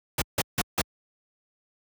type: noise bursts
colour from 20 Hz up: pink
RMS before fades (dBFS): -24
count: 4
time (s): 0.18-0.816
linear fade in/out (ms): 5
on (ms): 39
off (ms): 160
effects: high-pass 60 Hz 12 dB/octave